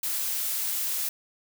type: noise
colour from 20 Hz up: blue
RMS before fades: -29 dBFS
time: 0.03-1.09 s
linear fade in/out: 5 ms
effects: none